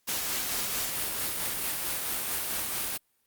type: noise with tremolo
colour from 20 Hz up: white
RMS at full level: -30 dBFS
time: 0.07-2.98 s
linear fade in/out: 20 ms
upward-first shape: sine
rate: 4.5 Hz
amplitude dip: 25%
effects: white hiss -72 dBFS RMS until 3.26 s + Opus 48 kbps